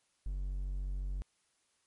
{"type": "tone", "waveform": "triangle", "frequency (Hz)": 47.04, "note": "F#1", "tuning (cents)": 29, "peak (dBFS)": -32, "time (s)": [0.26, 1.22], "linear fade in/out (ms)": 0, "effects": ["white hiss -75 dBFS RMS until 1.86 s", "MP3 48 kbps"]}